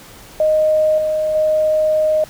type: tone with level steps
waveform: sine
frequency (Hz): 620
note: D#5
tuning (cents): -6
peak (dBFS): -11 / -15 / -12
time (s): 0.4-2.24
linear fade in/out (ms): 2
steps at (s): 0.98 / 1.35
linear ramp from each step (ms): 2
effects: pink hiss -40 dBFS RMS until 2.29 s